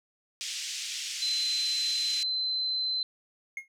white band-pass noise, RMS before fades -36 dBFS, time 0.41-2.23 s, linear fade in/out 0 ms, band 2400 to 6800 Hz, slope 24 dB/octave
sine tone, 4067 Hz, C8, 50 cents flat, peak -27 dBFS, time 1.22-3.03 s, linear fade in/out 2 ms
triangle tone with exponential decay, 2149 Hz, C7, 46 cents sharp, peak -28 dBFS, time 3.57-3.68 s, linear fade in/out 2 ms, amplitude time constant 23 ms
effects none

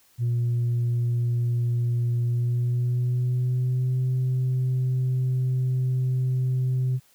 sine tone with pitch glide, 119.7 to 128.29 Hz, A#2 to C3, +46 to -34 cents, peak -19 dBFS, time 0.18-7 s, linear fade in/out 50 ms, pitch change +120 cents, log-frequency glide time 2.26-4.01 s, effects tanh soft clip ceiling -19 dBFS + white hiss -60 dBFS RMS until 7.14 s

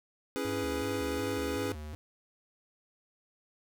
square chord, C# minor seventh, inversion none, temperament equal with one note detuned, 277.2 / 329.6 / 415.3 / 495.6 Hz, C#4 / E4 / G#4 / B4, 0 / 0 / 0 / +6 cents, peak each -37 / -41 / -37 / -38 dBFS, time 0.36-1.72 s, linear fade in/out 0 ms
square tone with vibrato, 87 Hz, F2, 6 cents flat, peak -40 dBFS, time 0.45-1.95 s, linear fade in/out 0 ms, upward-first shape square, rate 2.7 Hz, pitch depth 240 cents each way
effects none

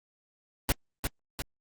pink noise with echo, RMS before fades -24 dBFS, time 0.69-0.72 s, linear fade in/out 0 ms, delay 350 ms, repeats 2, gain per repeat -5 dB, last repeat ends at 1.42 s, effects Opus 32 kbps

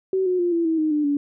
sine tone with pitch steps, 379.3 / 364.5 / 350.2 / 336.6 / 323.4 / 310.8 / 298.6 / 287 Hz, F#4 / F#4 / F4 / E4 / E4 / D#4 / D4 / D4, +43 / -26 / +5 / +36 / -33 / -2 / +29 / -40 cents, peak -18 dBFS, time 0.13-1.17 s, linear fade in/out 2 ms, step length 130 ms, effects none

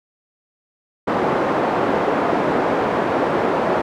pink band-pass noise, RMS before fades -19 dBFS, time 1.07-3.82 s, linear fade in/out 10 ms, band 310 to 1000 Hz, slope 12 dB/octave, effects none

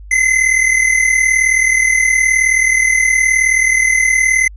square tone pair together, 2042 / 2081 Hz, C7 / C7, -43 / -10 cents, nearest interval unison, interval 33 cents, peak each -12 / -16 dBFS, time 0.11-4.48 s, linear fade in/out 5 ms, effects added 50 Hz sine -31 dBFS peak until 4.56 s + resampled to 24000 Hz

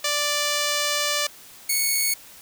5% pulse tone pair in turn, 587.3 / 2213 Hz, D5 / C#7, 0 / -3 cents, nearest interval octave + major seventh, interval 2297 cents, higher second, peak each -10 dBFS, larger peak neither, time 0.04-1.27 / 1.69-2.14 s, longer first, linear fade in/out 5 ms, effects white hiss -46 dBFS RMS until 2.41 s

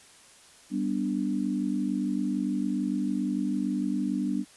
sine chord, G major, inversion none, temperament equal, 196 / 246.9 / 293.7 Hz, G3 / B3 / D4, 0 / 0 / 0 cents, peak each -30 dBFS, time 0.7-4.45 s, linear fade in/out 50 ms, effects white hiss -54 dBFS RMS until 4.56 s + resampled to 24000 Hz

